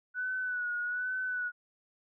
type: tone with vibrato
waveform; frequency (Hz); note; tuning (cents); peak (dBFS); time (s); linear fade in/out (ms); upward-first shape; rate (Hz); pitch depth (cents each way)
sine; 1480; F#6; 0; -31; 0.14-1.52; 50; sine; 1.2; 42
effects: none